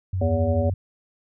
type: tone with vibrato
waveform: sine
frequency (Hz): 93.3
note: F#2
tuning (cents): +15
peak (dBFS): -22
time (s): 0.13-0.74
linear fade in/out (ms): 5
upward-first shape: sine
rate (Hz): 15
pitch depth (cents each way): 29
type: harmonic tone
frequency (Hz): 81.3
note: E2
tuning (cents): -23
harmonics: 1 / 3 / 5 / 7 / 9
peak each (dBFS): -26 / -27 / -32 / -24 / -33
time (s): 0.21-0.7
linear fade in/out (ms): 5
effects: none